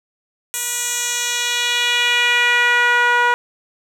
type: tone with band-pass filter sweep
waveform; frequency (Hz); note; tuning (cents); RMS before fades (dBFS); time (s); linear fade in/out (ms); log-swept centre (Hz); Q
10% pulse; 483.4; B4; -37; -17; 0.54-3.34; 0; 9600 to 1100; 1.5
effects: none